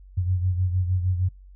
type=beating tone pair; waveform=sine; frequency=90.7 / 97.2 Hz; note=F#2 / G2; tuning=-34 / -14 cents; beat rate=6.5 Hz; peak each=-21 / -29 dBFS; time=0.17-1.29 s; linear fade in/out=10 ms; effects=noise-tail reverb RT60 0.2 s tail -25 dB re dry + added 47 Hz sine -44 dBFS peak until 1.55 s